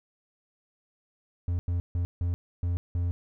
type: tone bursts at uneven times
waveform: triangle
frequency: 87.31 Hz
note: F2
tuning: in tune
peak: -23 dBFS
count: 6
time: 1.48-1.59 / 1.68-1.8 / 1.95-2.05 / 2.21-2.34 / 2.63-2.77 / 2.95-3.11 s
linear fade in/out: 0 ms
effects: none